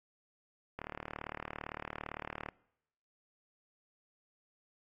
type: click train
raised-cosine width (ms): 0.5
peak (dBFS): -25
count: 65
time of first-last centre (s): 0.79-2.488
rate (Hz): 37.7
effects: noise-tail reverb RT60 0.9 s tail -24 dB re dry + AAC 32 kbps